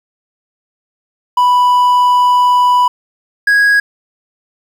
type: tone pair in turn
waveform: triangle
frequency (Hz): 987.8 / 1654.1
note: B5 / G#6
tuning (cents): 0 / -7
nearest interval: major sixth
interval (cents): 893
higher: second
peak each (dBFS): -5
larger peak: neither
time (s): 1.37-2.88 / 3.47-3.8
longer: first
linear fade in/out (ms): 5
effects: 7-bit